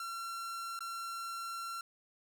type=tone with dropouts; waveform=45% pulse; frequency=1362 Hz; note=F6; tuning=44 cents flat; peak=-39 dBFS; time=0-1.81 s; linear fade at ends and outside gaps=2 ms; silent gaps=0.791-0.806 s; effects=none